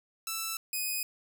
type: tone pair in turn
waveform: 5% pulse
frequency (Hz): 1324 / 2499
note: E6 / D#7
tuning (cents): +7 / +7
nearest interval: major seventh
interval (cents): 1100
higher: second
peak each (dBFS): -21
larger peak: neither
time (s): 0.27-0.57 / 0.73-1.03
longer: neither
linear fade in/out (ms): 2
effects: none